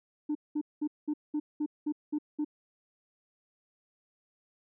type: tone bursts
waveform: sine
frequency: 299.3 Hz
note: D4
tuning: 33 cents sharp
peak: -26 dBFS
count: 9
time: 0.29-2.448 s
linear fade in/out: 10 ms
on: 62 ms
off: 200 ms
effects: tanh soft clip ceiling -26 dBFS